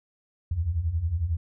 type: beating tone pair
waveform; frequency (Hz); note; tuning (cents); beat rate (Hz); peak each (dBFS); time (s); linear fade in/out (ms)
sine; 75.4 / 86.4; D2 / F2; +46 / -18; 11; -30 / -25; 0.51-1.37; 5
effects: none